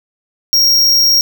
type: tone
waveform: square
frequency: 5588 Hz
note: F8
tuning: in tune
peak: -8 dBFS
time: 0.53-1.21 s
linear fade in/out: 0 ms
effects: none